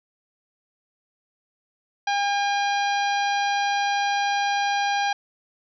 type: harmonic tone with a mistuned harmonic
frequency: 807 Hz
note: G#5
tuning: 50 cents flat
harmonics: 1 / 2 / 3 / 4 / 5 / 6 / 7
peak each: -22 / -28 / -32 / -34 / -36 / -38 / -39 dBFS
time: 2.07-5.13 s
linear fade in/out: 5 ms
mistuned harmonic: 7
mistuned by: +30 cents
effects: none